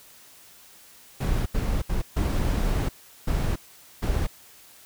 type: noise bursts at uneven times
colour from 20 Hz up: brown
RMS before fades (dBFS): -24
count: 6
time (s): 1.2-1.46 / 1.54-1.82 / 1.89-2.02 / 2.16-2.89 / 3.27-3.56 / 4.02-4.27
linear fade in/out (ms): 10
effects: white hiss -51 dBFS RMS until 4.85 s